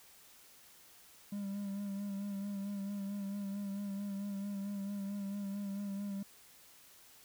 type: tone with vibrato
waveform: triangle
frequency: 199.8 Hz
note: G3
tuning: 33 cents sharp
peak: -35 dBFS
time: 1.32-6.23 s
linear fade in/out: 5 ms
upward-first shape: sine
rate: 4.5 Hz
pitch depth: 34 cents each way
effects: white hiss -60 dBFS RMS until 7.24 s